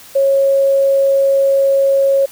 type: tone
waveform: sine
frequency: 548 Hz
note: C#5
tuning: 20 cents flat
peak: -9 dBFS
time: 0.15-2.26 s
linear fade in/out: 10 ms
effects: white hiss -39 dBFS RMS until 2.31 s